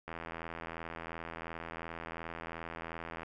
click train, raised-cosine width 0.5 ms, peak -26 dBFS, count 262, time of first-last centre 0.08-3.232 s, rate 82.8 Hz, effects none

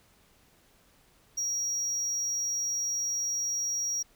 triangle tone, 5680 Hz, F8, 28 cents sharp, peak -27 dBFS, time 1.37-4.03 s, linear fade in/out 10 ms, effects pink hiss -63 dBFS RMS until 4.15 s

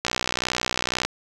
click train, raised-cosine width 0.2 ms, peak -5 dBFS, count 63, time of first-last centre 0.05-1.05 s, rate 62 Hz, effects none

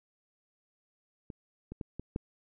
clicks, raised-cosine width 3 ms, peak -29 / -28 / -25 / -25 / -19 dBFS, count 5, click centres 1.302 / 1.72 / 1.812 / 1.996 / 2.161 s, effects none

